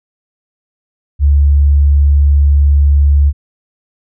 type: tone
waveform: sine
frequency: 71.5 Hz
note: D2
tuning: 46 cents flat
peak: -5 dBFS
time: 1.19-3.33 s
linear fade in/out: 50 ms
effects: none